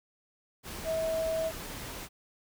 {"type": "tone in noise", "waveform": "sine", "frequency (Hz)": 646, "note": "E5", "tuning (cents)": -35, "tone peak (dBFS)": -28, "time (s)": [0.84, 1.52], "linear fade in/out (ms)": 50, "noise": "pink", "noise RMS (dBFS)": -41, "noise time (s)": [0.63, 2.09], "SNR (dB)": 10, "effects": []}